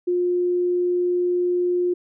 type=tone; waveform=sine; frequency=355.7 Hz; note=F4; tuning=32 cents sharp; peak=-18 dBFS; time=0.07-1.94 s; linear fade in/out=10 ms; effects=none